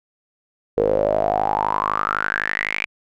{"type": "tone with band-pass filter sweep", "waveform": "sawtooth", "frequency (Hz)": 51.91, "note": "G#1", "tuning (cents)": 0, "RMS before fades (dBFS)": -21, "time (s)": [0.77, 2.86], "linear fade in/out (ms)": 5, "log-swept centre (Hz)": [460, 2400], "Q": 9.1, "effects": []}